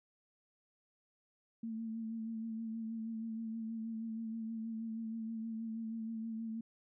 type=tone with vibrato; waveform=sine; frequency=224.5 Hz; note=A3; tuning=35 cents sharp; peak=-38 dBFS; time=1.63-6.61 s; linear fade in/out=5 ms; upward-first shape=sine; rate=6.3 Hz; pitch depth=30 cents each way; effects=none